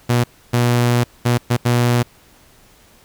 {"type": "tone bursts at uneven times", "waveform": "sawtooth", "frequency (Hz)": 120.8, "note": "B2", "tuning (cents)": -38, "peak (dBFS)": -9, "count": 5, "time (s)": [[0.09, 0.24], [0.53, 1.04], [1.25, 1.38], [1.5, 1.57], [1.65, 2.03]], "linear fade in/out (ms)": 10, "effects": ["pink hiss -50 dBFS RMS until 3.04 s"]}